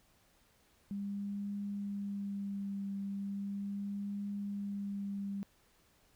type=tone with vibrato; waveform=sine; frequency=200.1 Hz; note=G3; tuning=36 cents sharp; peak=-36 dBFS; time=0.91-5.43 s; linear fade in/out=0 ms; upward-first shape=triangle; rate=0.37 Hz; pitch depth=21 cents each way; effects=pink hiss -69 dBFS RMS until 6.15 s